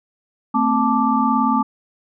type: tone cluster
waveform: sine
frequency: 223.8 / 261.4 / 876 / 1174 Hz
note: A3 / C4 / A5 / D6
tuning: +30 / -1 / -8 / -1 cents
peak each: -20 dBFS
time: 0.54-1.63 s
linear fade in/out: 10 ms
effects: none